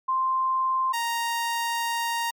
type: tone pair in turn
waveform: sine / sawtooth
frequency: 1046.5 / 932.3 Hz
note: C6 / A#5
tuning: 0 / 0 cents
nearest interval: major second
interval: 200 cents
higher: first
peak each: -21 dBFS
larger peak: neither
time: 0.08-0.93 / 0.93-2.31 s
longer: second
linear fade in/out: 10 ms
effects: MP3 96 kbps